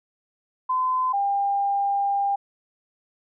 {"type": "tone pair in turn", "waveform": "sine", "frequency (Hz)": [1023, 799.7], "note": ["C6", "G5"], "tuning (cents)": [-39, 34], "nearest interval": "major third", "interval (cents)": 427, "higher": "first", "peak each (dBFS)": -20, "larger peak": "neither", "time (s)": [[0.69, 1.13], [1.13, 2.36]], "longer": "second", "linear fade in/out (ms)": 10, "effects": []}